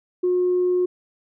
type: tone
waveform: sine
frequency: 360.9 Hz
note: F#4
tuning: 43 cents flat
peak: -16 dBFS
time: 0.23-0.86 s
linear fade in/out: 10 ms
effects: tanh soft clip ceiling -13 dBFS